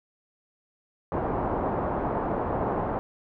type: low-pass noise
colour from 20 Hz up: white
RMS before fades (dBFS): -28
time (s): 1.12-2.99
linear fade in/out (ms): 0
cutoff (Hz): 960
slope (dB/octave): 24
effects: none